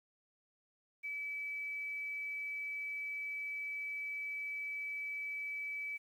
sine tone with quantisation, 2297 Hz, D7, 39 cents flat, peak -38 dBFS, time 1.03-5.98 s, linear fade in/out 20 ms, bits 11, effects none

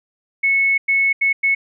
sine tone bursts at uneven times, 2200 Hz, C#7, 14 cents flat, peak -13 dBFS, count 4, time 0.43-0.78 / 0.88-1.13 / 1.21-1.33 / 1.43-1.55 s, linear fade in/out 10 ms, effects none

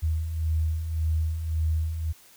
sine beating tone pair, 78.1 / 79.9 Hz, D#2 / D#2, +7 / +47 cents, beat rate 1.8 Hz, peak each -32 / -24 dBFS, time 0.02-2.13 s, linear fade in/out 20 ms, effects white hiss -54 dBFS RMS until 2.36 s

